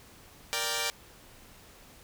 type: chord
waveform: 5% pulse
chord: G minor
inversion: first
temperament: equal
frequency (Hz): 466.2 / 587.3 / 784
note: Bb4 / D5 / G5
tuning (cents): 0 / 0 / 0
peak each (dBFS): -22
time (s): 0.53-0.9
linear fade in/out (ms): 0
effects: pink hiss -54 dBFS RMS until 2.03 s